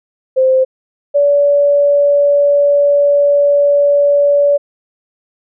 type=tone pair in turn; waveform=sine; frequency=522 / 573.3 Hz; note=C5 / D5; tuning=-4 / -42 cents; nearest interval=major second; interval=162 cents; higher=second; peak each=-7 dBFS; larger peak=neither; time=0.36-0.65 / 1.14-4.58 s; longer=second; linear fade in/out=20 ms; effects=none